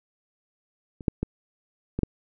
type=clicks; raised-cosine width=3 ms; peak=-26 / -8 / -13 / -14 / -8 dBFS; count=5; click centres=1.008 / 1.082 / 1.23 / 1.99 / 2.033 s; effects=none